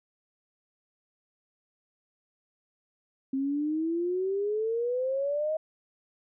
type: exponential sweep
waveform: sine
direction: up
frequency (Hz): 264.7 to 635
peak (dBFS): -26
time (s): 3.33-5.57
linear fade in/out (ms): 5
effects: none